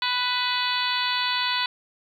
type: harmonic tone with a mistuned harmonic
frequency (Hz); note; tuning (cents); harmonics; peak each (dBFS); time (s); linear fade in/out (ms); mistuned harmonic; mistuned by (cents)
494.9; B4; +4; 2 / 3 / 4 / 5 / 6 / 7 / 8 / 9; -28 / -31 / -32 / -32 / -33 / -30 / -30 / -32; 0.02-1.66; 2; 5; +27
effects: 9-bit